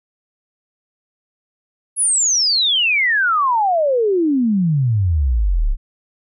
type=exponential sweep; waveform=sine; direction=down; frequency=10740 to 30.87 Hz; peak=-13 dBFS; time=1.96-5.77 s; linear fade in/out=50 ms; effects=none